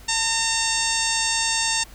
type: harmonic tone with a mistuned harmonic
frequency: 910 Hz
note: A#5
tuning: 42 cents flat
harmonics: 1 / 2 / 3 / 4 / 5 / 6 / 7 / 8 / 9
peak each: -29 / -29 / -29 / -29 / -29 / -29 / -29 / -29 / -29 dBFS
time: 0.08-1.84 s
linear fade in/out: 10 ms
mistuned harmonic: 1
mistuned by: -21 cents
effects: added 50 Hz sine -44 dBFS peak until 1.94 s + pink hiss -48 dBFS RMS until 1.94 s